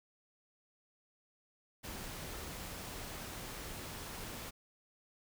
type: noise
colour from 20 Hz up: pink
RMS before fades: -45 dBFS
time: 1.83-4.51 s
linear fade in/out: 20 ms
effects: none